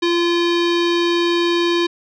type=tone with low-pass filter; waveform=square; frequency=344.1 Hz; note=F4; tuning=26 cents flat; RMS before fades=-17 dBFS; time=0.02-1.87 s; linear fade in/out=10 ms; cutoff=3900 Hz; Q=3; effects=none